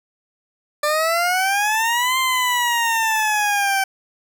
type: exponential two-way sweep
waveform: 20% pulse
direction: up then down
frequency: 589 to 1050 to 771 Hz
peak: -12 dBFS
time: 0.83-3.84 s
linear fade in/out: 5 ms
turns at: 2.18 s
effects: none